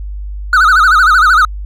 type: tone with vibrato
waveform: triangle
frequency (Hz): 1365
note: F6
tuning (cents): -40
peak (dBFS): -3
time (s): 0.53-1.45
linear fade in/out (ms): 2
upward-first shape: sine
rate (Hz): 13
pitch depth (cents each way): 190
effects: added 50 Hz sine -20 dBFS peak until 1.65 s